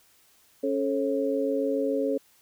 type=tone cluster; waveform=sine; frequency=276.8 / 436 / 543 Hz; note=C#4 / A4 / C#5; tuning=-2 / -16 / -36 cents; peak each=-28 dBFS; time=0.63-2.18 s; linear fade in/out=10 ms; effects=white hiss -61 dBFS RMS until 2.41 s